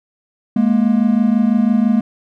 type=tone pair together; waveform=triangle; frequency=210.3 / 236.3 Hz; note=G#3 / A#3; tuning=+22 / +24 cents; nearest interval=major second; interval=202 cents; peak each=-12 dBFS; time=0.56-2.01 s; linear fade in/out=5 ms; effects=none